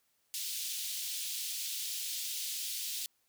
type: high-pass noise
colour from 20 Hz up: pink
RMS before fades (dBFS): -38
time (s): 0.34-3.06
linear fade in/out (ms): 0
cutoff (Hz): 3200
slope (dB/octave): 24
effects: white hiss -75 dBFS RMS until 3.28 s